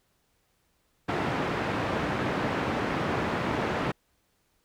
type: band-pass noise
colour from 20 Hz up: pink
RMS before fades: -29 dBFS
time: 1.08-3.92 s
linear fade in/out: 10 ms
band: 130 to 1900 Hz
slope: 12 dB/octave
effects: pink hiss -71 dBFS RMS until 4.64 s